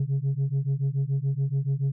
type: beating tone pair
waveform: sine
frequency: 134 / 141 Hz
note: C3 / C#3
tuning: +42 / +30 cents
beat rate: 7 Hz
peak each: -24 dBFS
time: 0-1.92 s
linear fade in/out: 5 ms
effects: tanh soft clip ceiling -20 dBFS